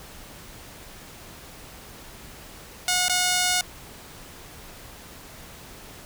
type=tone with dropouts; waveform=5% pulse; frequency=725 Hz; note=F#5; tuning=35 cents flat; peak=-9 dBFS; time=2.88-3.61 s; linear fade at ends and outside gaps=1 ms; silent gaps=3.083-3.096 s; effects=pink hiss -44 dBFS RMS until 6.05 s